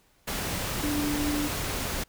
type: tone in noise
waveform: sine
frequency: 293.7 Hz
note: D4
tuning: in tune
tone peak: -27 dBFS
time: 0.83-1.48 s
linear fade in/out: 10 ms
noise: pink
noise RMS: -31 dBFS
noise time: 0.27-2.04 s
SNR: +1 dB
effects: pink hiss -64 dBFS RMS until 2.08 s